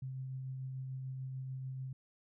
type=tone with tremolo; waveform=sine; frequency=131.3 Hz; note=C3; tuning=6 cents sharp; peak=-38 dBFS; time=0.02-1.93 s; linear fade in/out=5 ms; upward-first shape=triangle; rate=6.8 Hz; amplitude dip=25%; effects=none